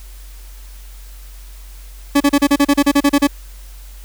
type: tone bursts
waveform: 40% pulse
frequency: 284.4 Hz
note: C#4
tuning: 45 cents sharp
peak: -8 dBFS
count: 13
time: 2.15-3.273 s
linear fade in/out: 10 ms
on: 55 ms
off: 34 ms
effects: added 46 Hz sine -33 dBFS peak until 4.04 s + white hiss -45 dBFS RMS until 4.04 s